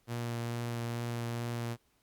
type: tone with vibrato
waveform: sawtooth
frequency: 118.2 Hz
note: A#2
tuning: 24 cents sharp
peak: -30 dBFS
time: 0.07-1.77 s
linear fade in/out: 50 ms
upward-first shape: triangle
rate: 2.3 Hz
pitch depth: 12 cents each way
effects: pink hiss -72 dBFS RMS until 2.02 s + Opus 48 kbps